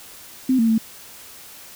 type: tone with pitch steps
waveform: sine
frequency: 259.5 / 227.2 / 223.1 Hz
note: C4 / A#3 / A3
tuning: -14 / -44 / +24 cents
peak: -14 dBFS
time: 0.49-0.781 s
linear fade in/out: 5 ms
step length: 97 ms
effects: white hiss -42 dBFS RMS until 1.75 s